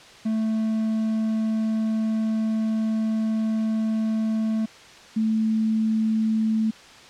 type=tone pair in turn; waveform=triangle / sine; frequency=220 / 220 Hz; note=A3 / A3; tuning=0 / 0 cents; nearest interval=unison; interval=0 cents; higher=neither; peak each=-19 dBFS; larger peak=neither; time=0.25-4.66 / 5.16-6.71 s; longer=first; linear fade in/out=10 ms; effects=white hiss -46 dBFS RMS until 7.09 s + low-pass 5000 Hz 12 dB/octave